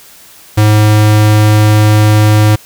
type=tone; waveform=square; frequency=106.4 Hz; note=G#2; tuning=42 cents sharp; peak=-5 dBFS; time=0.57-2.56 s; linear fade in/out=10 ms; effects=white hiss -38 dBFS RMS until 2.65 s